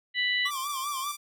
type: harmonic tone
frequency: 987.8 Hz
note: B5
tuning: in tune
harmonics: 2 / 3 / 4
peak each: -26 / -30 / -32 dBFS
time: 0.14-0.51 s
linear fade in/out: 50 ms
type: tone with vibrato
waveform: square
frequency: 1108.7 Hz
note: C#6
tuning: in tune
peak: -32 dBFS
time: 0.45-1.12 s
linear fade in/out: 10 ms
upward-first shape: sine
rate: 5.1 Hz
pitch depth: 110 cents each way
type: tone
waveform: 5% pulse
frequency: 1175 Hz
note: D6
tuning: 1 cent sharp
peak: -24 dBFS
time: 0.5-1.17 s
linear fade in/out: 20 ms
effects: none